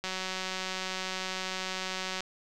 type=click train; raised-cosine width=0.2 ms; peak=-17 dBFS; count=406; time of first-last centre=0.04-2.206 s; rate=187 Hz; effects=none